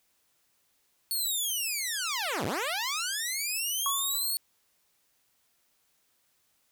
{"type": "linear two-way sweep", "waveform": "10% pulse", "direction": "down then up", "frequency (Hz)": [4435, 82.41, 4435], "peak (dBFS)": -21, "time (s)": [1.11, 4.37], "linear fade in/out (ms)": 0, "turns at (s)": 2.45}
{"type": "tone with exponential decay", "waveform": "sine", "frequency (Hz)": 1108.7, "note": "C#6", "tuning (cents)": 0, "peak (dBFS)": -26, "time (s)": [3.86, 4.37], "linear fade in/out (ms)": 1, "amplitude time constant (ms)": 110}
{"effects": ["white hiss -71 dBFS RMS until 6.71 s"]}